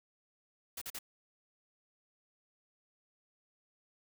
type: noise bursts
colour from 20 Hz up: white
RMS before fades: -42 dBFS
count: 3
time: 0.77-0.989 s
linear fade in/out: 5 ms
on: 45 ms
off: 42 ms
effects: none